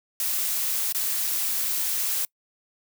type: noise with dropouts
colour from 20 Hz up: blue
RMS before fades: -26 dBFS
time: 0.2-2.25 s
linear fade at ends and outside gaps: 1 ms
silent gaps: 0.924-0.947 s
effects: noise-tail reverb RT60 0.1 s tail -26 dB re dry